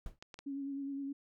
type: noise with exponential decay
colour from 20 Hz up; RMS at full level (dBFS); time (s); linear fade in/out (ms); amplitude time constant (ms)
brown; -39; 0.06-0.19; 2; 27
type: clicks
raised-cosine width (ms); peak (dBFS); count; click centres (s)
0.2; -30; 3; 0.225 / 0.342 / 0.39
type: tone with vibrato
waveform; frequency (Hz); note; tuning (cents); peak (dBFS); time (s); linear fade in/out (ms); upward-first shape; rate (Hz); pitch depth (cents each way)
sine; 277.2; C#4; 0; -37; 0.46-1.13; 10; sine; 9.7; 27
effects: none

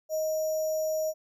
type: tone with sample-and-hold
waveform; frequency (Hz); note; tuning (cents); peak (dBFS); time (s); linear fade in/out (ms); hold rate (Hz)
sine; 626; D#5; +10; -26; 0.09-1.14; 50; 6300
effects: none

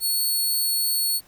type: tone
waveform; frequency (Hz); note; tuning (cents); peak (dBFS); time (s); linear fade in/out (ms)
10% pulse; 4403; C#8; -13; -14; 0-1.21; 50
effects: pink hiss -55 dBFS RMS until 1.27 s

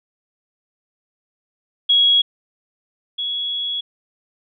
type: tone pair in turn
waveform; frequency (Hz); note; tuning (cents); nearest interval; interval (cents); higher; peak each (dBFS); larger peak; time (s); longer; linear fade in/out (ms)
sine; 3322 / 3353; G#7 / G#7; 0 / +16; unison; 16; second; -11 / -21; first; 1.89-2.22 / 3.18-3.81; second; 10
effects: none

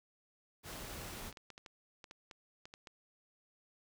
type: noise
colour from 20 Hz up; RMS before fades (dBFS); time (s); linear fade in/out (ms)
pink; -46; 0.63-1.33; 50
type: clicks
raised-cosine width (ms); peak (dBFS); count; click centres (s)
0.2; -33; 11; 1.326 / 1.372 / 1.503 / 1.579 / 1.662 / 2.042 / 2.111 / 2.312 / 2.655 / 2.739 / 2.872
effects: none

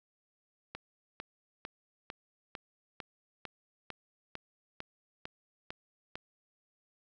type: click train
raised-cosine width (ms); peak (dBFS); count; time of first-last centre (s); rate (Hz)
0.3; -24; 13; 0.75-6.155; 2.22
effects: none

